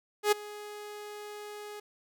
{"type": "tone with ADSR envelope", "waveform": "sawtooth", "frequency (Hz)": 417.1, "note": "G#4", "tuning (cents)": 7, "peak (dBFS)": -16, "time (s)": [0.23, 1.8], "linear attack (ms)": 89, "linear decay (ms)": 12, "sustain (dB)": -21, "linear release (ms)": 6, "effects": []}